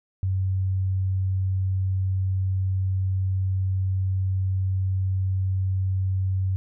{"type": "tone", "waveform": "sine", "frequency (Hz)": 94.7, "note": "F#2", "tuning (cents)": 41, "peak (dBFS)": -21, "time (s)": [0.23, 6.56], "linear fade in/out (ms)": 0, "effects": []}